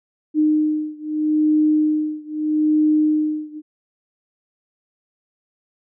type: beating tone pair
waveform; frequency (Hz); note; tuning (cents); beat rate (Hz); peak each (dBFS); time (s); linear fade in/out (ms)
sine; 305.8 / 306.59; D#4 / D#4; -30 / -25; 0.79; -18 / -19; 0.34-3.62; 50
effects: none